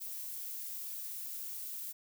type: noise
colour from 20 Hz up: violet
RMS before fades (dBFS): -42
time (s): 0-1.93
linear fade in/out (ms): 20
effects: none